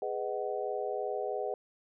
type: chord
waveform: sine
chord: G# minor seventh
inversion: none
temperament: just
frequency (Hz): 415.3 / 498.4 / 623 / 747.5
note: G#4 / B4 / D#5 / F#5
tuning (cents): 0 / +16 / +2 / +17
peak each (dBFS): -36 / -37 / -38 / -38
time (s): 0.02-1.54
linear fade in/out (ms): 2
effects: none